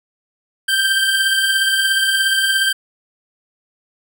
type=beating tone pair; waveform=25% pulse; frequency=1568 / 1585 Hz; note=G6 / G6; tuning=0 / +19 cents; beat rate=17 Hz; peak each=-11 / -18 dBFS; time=0.68-2.73 s; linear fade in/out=10 ms; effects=none